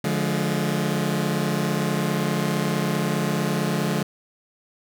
sawtooth chord, D diminished, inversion none, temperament just, 146.83 / 176.2 / 211.4 Hz, D3 / F3 / Ab3, 0 / +16 / +31 cents, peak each -22 dBFS, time 0.04-4.03 s, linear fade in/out 5 ms, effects none

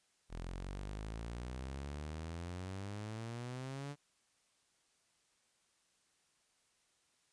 sawtooth exponential sweep, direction up, 40.99 to 146 Hz, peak -38 dBFS, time 0.29-3.96 s, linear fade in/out 50 ms, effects white hiss -75 dBFS RMS until 7.32 s + resampled to 22050 Hz

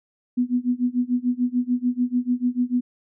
sine tone with tremolo, 246.9 Hz, B3, in tune, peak -16 dBFS, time 0.37-2.81 s, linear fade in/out 10 ms, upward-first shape sine, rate 6.8 Hz, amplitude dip 95%, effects none

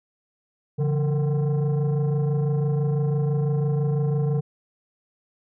sine tone with frequency modulation, 142 Hz, C#3, 42 cents sharp, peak -17 dBFS, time 0.78-4.41 s, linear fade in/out 20 ms, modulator 310 Hz, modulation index 0.68, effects tanh soft clip ceiling -19 dBFS

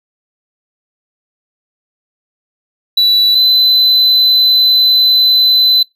triangle tone pair in turn, 3949 / 4025 Hz, B7 / B7, -1 / +32 cents, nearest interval unison, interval 33 cents, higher second, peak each -5 dBFS, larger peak neither, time 2.97-3.35 / 3.35-5.83 s, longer second, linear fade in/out 5 ms, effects noise-tail reverb RT60 0.2 s tail -26 dB re dry

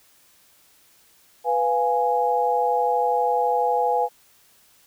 sine chord, F diminished, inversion second, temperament equal, 493.9 / 698.5 / 830.6 Hz, Cb5 / F5 / Ab5, 0 / 0 / 0 cents, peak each -23 / -25 / -21 dBFS, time 1.44-4.09 s, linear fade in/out 50 ms, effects white hiss -57 dBFS RMS until 4.86 s

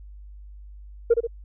sine tone with echo, 466.2 Hz, A#4, in tune, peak -11 dBFS, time 1.1-1.14 s, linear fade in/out 10 ms, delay 66 ms, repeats 2, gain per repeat -6 dB, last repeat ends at 1.272 s, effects tanh soft clip ceiling -10 dBFS + added 50 Hz sine -40 dBFS peak until 1.44 s

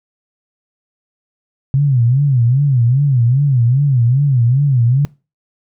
sine tone with vibrato, 130 Hz, C3, 11 cents flat, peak -9 dBFS, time 1.74-5.05 s, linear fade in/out 0 ms, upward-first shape sine, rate 2.5 Hz, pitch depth 190 cents each way, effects noise-tail reverb RT60 0.3 s tail -23 dB re dry

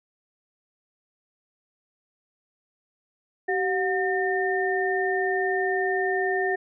sine tone cluster, 383.3 / 725 / 1811 Hz, G4 / F#5 / A6, -39 / -35 / +49 cents, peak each -25 / -28 / -27 dBFS, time 3.48-6.56 s, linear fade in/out 10 ms, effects none

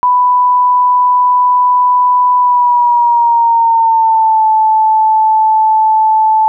sine tone with pitch glide, 992 to 873.6 Hz, B5 to A5, +7 to -13 cents, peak -6 dBFS, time 0.03-6.48 s, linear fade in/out 0 ms, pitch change -220 cents, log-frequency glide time 2.38-4.46 s, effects none

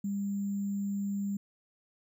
sine tone with sample-and-hold, 200 Hz, G3, 35 cents sharp, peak -30 dBFS, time 0.04-1.37 s, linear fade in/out 5 ms, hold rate 7350 Hz, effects none

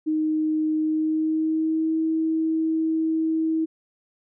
sine tone with pitch glide, 311.1 to 320.4 Hz, D#4 to E4, 0 to -49 cents, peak -20 dBFS, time 0.06-3.66 s, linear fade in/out 20 ms, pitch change +51 cents, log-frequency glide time 0.78-1.98 s, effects none

